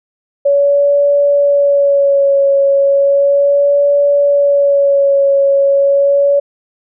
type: tone with vibrato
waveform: sine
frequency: 563 Hz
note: C#5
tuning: 27 cents sharp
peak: -7 dBFS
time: 0.45-6.4 s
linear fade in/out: 10 ms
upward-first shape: sine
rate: 0.35 Hz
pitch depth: 26 cents each way
effects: none